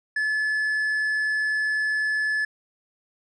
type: tone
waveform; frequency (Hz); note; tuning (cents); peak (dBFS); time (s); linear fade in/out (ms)
triangle; 1724; A6; -36; -20; 0.16-2.45; 5
effects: resampled to 24000 Hz